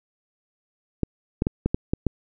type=clicks; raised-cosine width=3 ms; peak=-8 dBFS; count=7; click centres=1.033 / 1.421 / 1.469 / 1.66 / 1.745 / 1.935 / 2.067 s; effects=none